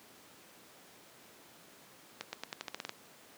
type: accelerating click train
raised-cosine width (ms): 0.2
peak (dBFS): -20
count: 10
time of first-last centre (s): 2.21-2.894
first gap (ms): 120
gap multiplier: 0.88
effects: pink hiss -57 dBFS RMS until 3.37 s + high-pass 200 Hz 12 dB/octave